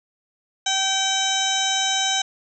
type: harmonic tone with a mistuned harmonic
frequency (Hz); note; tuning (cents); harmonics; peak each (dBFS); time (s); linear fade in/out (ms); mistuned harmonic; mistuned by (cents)
769; G5; -33; 1 / 2 / 3 / 4 / 5 / 7 / 8 / 9 / 10; -26 / -29 / -33 / -26 / -25 / -34 / -26 / -33 / -36; 0.66-2.22; 5; 2; +19
effects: none